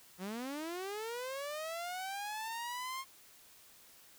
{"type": "linear sweep", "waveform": "sawtooth", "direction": "up", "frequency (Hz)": [174.8, 1077], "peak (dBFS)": -35, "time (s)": [0.18, 3.05], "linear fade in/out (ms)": 50, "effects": ["white hiss -60 dBFS RMS until 4.18 s"]}